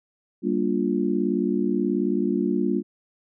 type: chord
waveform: sine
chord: G minor seventh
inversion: none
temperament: just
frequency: 196 / 235.2 / 294 / 352.8 Hz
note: G3 / Bb3 / D4 / F4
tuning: 0 / +16 / +2 / +18 cents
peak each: -26 dBFS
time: 0.42-2.83 s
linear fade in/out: 50 ms
effects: none